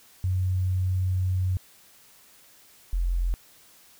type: tone pair in turn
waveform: sine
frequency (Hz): 92.5 / 43.65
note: F#2 / F1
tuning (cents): 0 / 0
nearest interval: octave + minor second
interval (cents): 1300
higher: first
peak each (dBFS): -22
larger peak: neither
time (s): 0.24-1.57 / 2.93-3.34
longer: first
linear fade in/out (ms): 0
effects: white hiss -55 dBFS RMS until 3.99 s